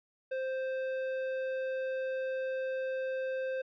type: tone with tanh clipping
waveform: sine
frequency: 523.3 Hz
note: C5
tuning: in tune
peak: -34 dBFS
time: 0.31-3.62 s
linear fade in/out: 10 ms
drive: 14 dB
effects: low-pass 3000 Hz 12 dB/octave